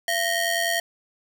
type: ring-modulated tone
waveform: sawtooth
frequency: 1268 Hz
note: D#6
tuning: 32 cents sharp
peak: -15 dBFS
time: 0.08-0.8 s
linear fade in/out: 2 ms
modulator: 589 Hz
effects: none